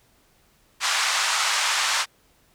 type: band-pass noise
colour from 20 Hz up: pink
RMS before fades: -23 dBFS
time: 0.8-2.06 s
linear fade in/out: 50 ms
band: 930 to 8000 Hz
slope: 24 dB/octave
effects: pink hiss -61 dBFS RMS until 2.54 s